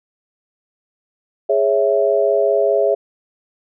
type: chord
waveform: sine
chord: C# minor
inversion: second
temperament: equal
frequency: 415.3 / 554.4 / 659.3 Hz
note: G#4 / C#5 / E5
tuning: 0 / 0 / 0 cents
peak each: -17 dBFS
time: 1.49-2.95 s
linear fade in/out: 10 ms
effects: none